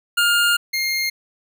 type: tone pair in turn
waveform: 25% pulse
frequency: 1411 / 2126 Hz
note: F6 / C7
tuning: +17 / +27 cents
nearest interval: perfect fifth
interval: 710 cents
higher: second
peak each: -11 / -16 dBFS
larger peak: first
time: 0.17-0.57 / 0.73-1.1 s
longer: first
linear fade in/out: 10 ms
effects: none